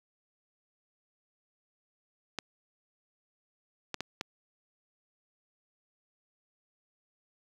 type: clicks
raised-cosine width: 0.2 ms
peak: -16 dBFS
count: 4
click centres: 2.387 / 3.943 / 4.006 / 4.211 s
effects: high-pass 60 Hz 12 dB/octave + 8-bit